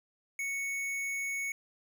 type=tone with tanh clipping; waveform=sine; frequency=2217 Hz; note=C#7; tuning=in tune; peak=-34 dBFS; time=0.39-1.52 s; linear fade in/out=2 ms; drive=17 dB; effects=none